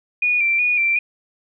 sine tone with vibrato, 2403 Hz, D7, 39 cents sharp, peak -15 dBFS, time 0.22-0.99 s, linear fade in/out 5 ms, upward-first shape square, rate 2.7 Hz, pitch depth 37 cents each way, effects none

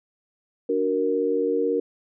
sine chord, D augmented, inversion none, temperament equal with one note detuned, 292.1 / 370 / 466.2 Hz, D4 / F#4 / A#4, -9 / 0 / 0 cents, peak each -27 / -27 / -22 dBFS, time 0.69-1.8 s, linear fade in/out 5 ms, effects none

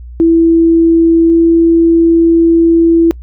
sine tone pair in turn, 330.9 / 332.7 Hz, E4 / E4, +7 / +16 cents, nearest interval unison, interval 9 cents, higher second, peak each -4 dBFS, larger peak neither, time 0.2-1.3 / 1.3-3.11 s, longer second, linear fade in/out 0 ms, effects noise-tail reverb RT60 0.1 s tail -25 dB re dry + added 60 Hz sine -26 dBFS peak until 3.22 s

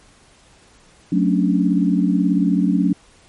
sine chord, D major seventh, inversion first, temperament just, 183.54 / 220.2 / 275.3 / 293.7 Hz, F#3 / A3 / C#4 / D4, -14 / +2 / -12 / 0 cents, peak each -17 / -21 / -20 / -21 dBFS, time 1.12-2.93 s, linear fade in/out 5 ms, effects pink hiss -51 dBFS RMS until 3.28 s + MP3 48 kbps

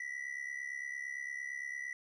triangle ring-modulated tone, 1962 Hz, B6, 12 cents flat, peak -34 dBFS, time 0-1.93 s, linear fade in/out 2 ms, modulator 34.4 Hz, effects resampled to 22050 Hz

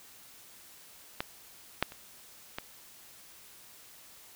clicks, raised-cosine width 0.3 ms, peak -15 / -9 / -29 / -19 dBFS, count 4, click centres 1.205 / 1.826 / 1.921 / 2.585 s, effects white hiss -54 dBFS RMS until 4.35 s

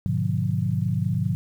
sine chord, G# diminished seventh, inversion none, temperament just, 103.83 / 124.59 / 149.51 / 179.41 Hz, G#2 / B2 / D3 / F3, 0 / +16 / +31 / +47 cents, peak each -26 / -27 / -27 / -27 dBFS, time 0.06-1.35 s, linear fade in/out 0 ms, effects 9-bit

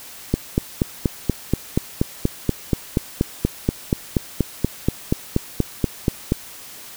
click train, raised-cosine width 3 ms, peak -3 dBFS, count 26, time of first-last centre 0.34-6.321 s, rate 4.18 Hz, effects white hiss -39 dBFS RMS until 6.96 s

